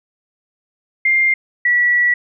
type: tone pair in turn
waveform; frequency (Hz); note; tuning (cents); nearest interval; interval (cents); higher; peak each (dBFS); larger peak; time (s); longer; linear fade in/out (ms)
sine; 2108 / 1943.3; C7 / B6; +12 / -28; minor second; 140; first; -11; neither; 1.05-1.34 / 1.65-2.14; second; 5
effects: none